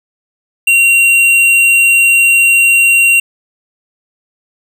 sine tone with hard clipping, 2753 Hz, F7, 25 cents flat, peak -7 dBFS, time 0.67-3.2 s, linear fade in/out 5 ms, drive 10 dB, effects none

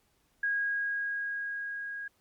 sine tone with level ramp, 1640 Hz, G#6, 22 cents flat, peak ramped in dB -26 to -36 dBFS, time 0.43-2.08 s, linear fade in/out 5 ms, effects pink hiss -71 dBFS RMS until 2.2 s + MP3 96 kbps

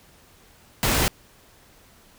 pink noise, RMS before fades -21 dBFS, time 0.83-1.08 s, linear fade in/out 0 ms, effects pink hiss -54 dBFS RMS until 2.18 s

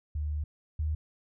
sine tone pair in turn, 75 / 76.93 Hz, D2 / D#2, +37 / -19 cents, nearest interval unison, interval 44 cents, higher second, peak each -29 / -27 dBFS, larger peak second, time 0.15-0.44 / 0.79-0.95 s, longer first, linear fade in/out 5 ms, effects none

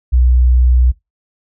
sine tone, 62.1 Hz, B1, 10 cents sharp, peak -6 dBFS, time 0.12-0.92 s, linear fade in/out 20 ms, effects noise-tail reverb RT60 0.2 s tail -22 dB re dry + tanh soft clip ceiling -2 dBFS

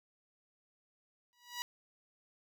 10% pulse tone with exponential growth, 970 Hz, B5, 31 cents flat, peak -26 dBFS, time 1.33-1.62 s, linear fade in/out 0 ms, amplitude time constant 61 ms, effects none

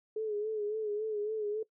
sine tone with vibrato, 426 Hz, G#4, 44 cents sharp, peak -31 dBFS, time 0.16-1.63 s, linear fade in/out 5 ms, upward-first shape sine, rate 3.6 Hz, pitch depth 57 cents each way, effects noise-tail reverb RT60 0.1 s tail -20 dB re dry

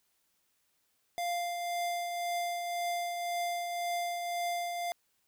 square tone with tremolo, 697 Hz, F5, 4 cents flat, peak -31 dBFS, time 1.18-4.92 s, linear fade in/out 0 ms, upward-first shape triangle, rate 1.9 Hz, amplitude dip 40%, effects white hiss -75 dBFS RMS until 5.27 s

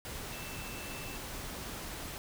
sine tone in noise, 2662 Hz, E7, 16 cents sharp, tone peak -48 dBFS, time 0.32-1.17 s, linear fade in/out 0 ms, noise pink, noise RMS -42 dBFS, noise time 0.05-2.18 s, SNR -9 dB, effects none

